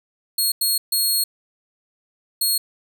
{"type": "tone bursts at uneven times", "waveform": "15% pulse", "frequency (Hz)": 4300, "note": "C8", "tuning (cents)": 47, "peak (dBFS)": -11, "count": 4, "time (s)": [[0.38, 0.52], [0.61, 0.78], [0.92, 1.24], [2.41, 2.58]], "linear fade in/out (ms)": 5, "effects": []}